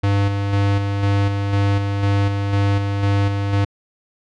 square tone with tremolo, 100 Hz, G2, 35 cents sharp, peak -15 dBFS, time 0.03-3.65 s, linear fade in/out 10 ms, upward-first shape square, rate 2 Hz, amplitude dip 40%, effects low-pass 4000 Hz 12 dB/octave

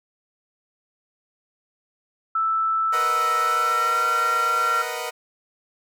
sine tone with pitch glide, 1320 to 1369.7 Hz, E6 to F6, +2 to -34 cents, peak -19 dBFS, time 2.35-4.82 s, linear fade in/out 5 ms, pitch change +64 cents, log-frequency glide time 3.44-3.99 s
15% pulse chord, B major seventh, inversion third, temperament equal, 466.2 / 493.9 / 622.3 / 740 Hz, A#4 / B4 / D#5 / F#5, 0 / 0 / 0 / 0 cents, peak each -26 dBFS, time 2.92-5.11 s, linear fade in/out 20 ms
effects none

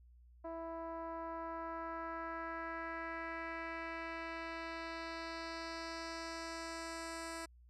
10% pulse tone with low-pass filter sweep, 329.6 Hz, E4, in tune, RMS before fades -44 dBFS, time 0.44-7.46 s, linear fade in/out 10 ms, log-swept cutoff 760 to 9000 Hz, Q 1.8, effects added 60 Hz sine -59 dBFS peak until 7.69 s

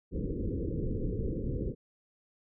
pink low-pass noise, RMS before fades -33 dBFS, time 0.11-1.75 s, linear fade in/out 50 ms, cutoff 510 Hz, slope 96 dB/octave, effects none

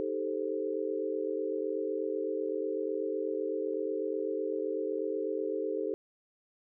sine chord, A half-diminished seventh, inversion second, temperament equal, 311.1 / 392 / 440 / 523.3 Hz, Eb4 / G4 / A4 / C5, 0 / 0 / 0 / 0 cents, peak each -38 / -35 / -34 / -38 dBFS, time 0-5.94 s, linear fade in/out 0 ms, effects none

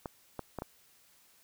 clicks, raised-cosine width 1 ms, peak -23 dBFS, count 4, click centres 0.058 / 0.393 / 0.587 / 0.621 s, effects white hiss -64 dBFS RMS until 1.43 s

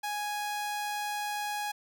sawtooth tone, 830.6 Hz, G#5, in tune, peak -28 dBFS, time 0.03-1.72 s, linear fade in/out 10 ms, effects none

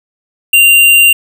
sine tone with hard clipping, 2779 Hz, F7, 9 cents flat, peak -4 dBFS, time 0.53-1.13 s, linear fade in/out 5 ms, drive 18 dB, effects none

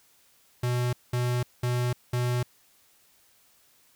square tone bursts, 123 Hz, B2, 7 cents flat, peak -25 dBFS, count 4, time 0.63-2.43 s, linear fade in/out 5 ms, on 300 ms, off 200 ms, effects white hiss -62 dBFS RMS until 3.95 s

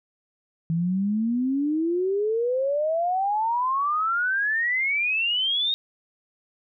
sine exponential sweep, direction up, 161.1 to 3746 Hz, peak -21 dBFS, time 0.7-5.74 s, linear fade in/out 0 ms, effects none

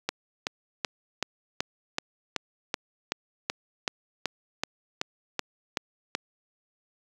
click train, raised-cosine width 0.2 ms, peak -9 dBFS, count 17, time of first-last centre 0.09-6.151 s, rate 2.64 Hz, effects high-pass 150 Hz 12 dB/octave + 8-bit

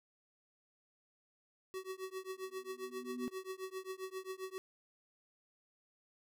square tone with tremolo, 377.5 Hz, F#4, 35 cents sharp, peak -39 dBFS, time 1.74-4.58 s, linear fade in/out 0 ms, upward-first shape triangle, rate 7.5 Hz, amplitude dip 100%
sine tone with exponential growth, 246.9 Hz, B3, in tune, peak -36 dBFS, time 2.36-3.28 s, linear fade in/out 0 ms, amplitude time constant 200 ms
effects none

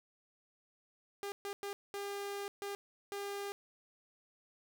sawtooth tone bursts at uneven times, 401.9 Hz, G4, 43 cents sharp, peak -35 dBFS, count 6, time 1.23-1.32 / 1.45-1.53 / 1.63-1.73 / 1.94-2.48 / 2.62-2.75 / 3.12-3.52 s, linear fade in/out 0 ms, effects none

